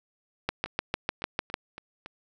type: two click trains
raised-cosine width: 0.3 ms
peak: -10 / -24 dBFS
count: 8 / 6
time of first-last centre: 0.49-1.541 / 0.66-2.061 s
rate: 6.66 / 3.57 Hz
effects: none